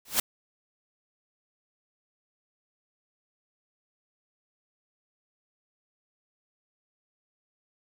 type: noise with exponential growth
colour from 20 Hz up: white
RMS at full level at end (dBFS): -19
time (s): 0.05-0.2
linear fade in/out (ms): 5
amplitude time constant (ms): 32
effects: none